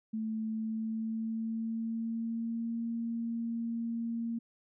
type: tone with pitch glide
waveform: sine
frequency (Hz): 220 to 231.1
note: A3 to A#3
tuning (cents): 0 to -15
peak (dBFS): -32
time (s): 0.13-4.39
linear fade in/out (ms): 10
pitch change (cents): +85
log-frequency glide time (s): 0.49-2.82
effects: none